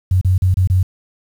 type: tone with dropouts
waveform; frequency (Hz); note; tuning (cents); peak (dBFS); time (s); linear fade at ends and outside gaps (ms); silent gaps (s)
sine; 92.5; F#2; 0; -10; 0.11-0.83; 5; 0.213-0.247 / 0.38-0.42 / 0.542-0.57 / 0.674-0.699
effects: 7-bit